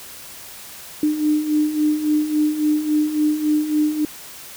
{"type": "beating tone pair", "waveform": "sine", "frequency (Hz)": [300, 303.6], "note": ["D4", "D#4"], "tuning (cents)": [37, -42], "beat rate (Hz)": 3.6, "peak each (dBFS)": [-23, -17], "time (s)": [1.03, 4.05], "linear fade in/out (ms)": 2, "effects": ["white hiss -38 dBFS RMS until 4.56 s"]}